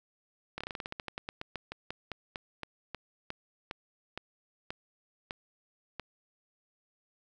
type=slowing click train; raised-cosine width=0.3 ms; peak=-21 dBFS; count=27; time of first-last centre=0.58-5.997 s; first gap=26 ms; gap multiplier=1.14; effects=none